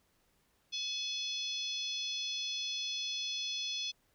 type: harmonic tone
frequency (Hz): 855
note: A5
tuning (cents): -50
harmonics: 3 / 4 / 5 / 6 / 7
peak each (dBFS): -44 / -37 / -44 / -44 / -45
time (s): 0.72-3.92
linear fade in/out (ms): 20
effects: pink hiss -73 dBFS RMS until 4.14 s